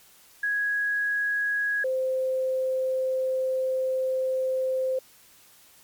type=tone pair in turn; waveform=sine; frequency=1661.2 / 520.2 Hz; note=G#6 / C5; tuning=0 / -10 cents; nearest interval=octave + minor sixth; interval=2010 cents; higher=first; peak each=-23 dBFS; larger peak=neither; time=0.43-1.84 / 1.84-4.99 s; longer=second; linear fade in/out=5 ms; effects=white hiss -55 dBFS RMS until 5.83 s + MP3 96 kbps